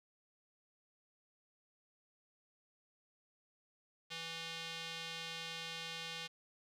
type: tone with band-pass filter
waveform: square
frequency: 164.81 Hz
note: E3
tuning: in tune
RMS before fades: -45 dBFS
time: 4.1-6.28 s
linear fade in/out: 20 ms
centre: 3400 Hz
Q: 1.8
effects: 12-bit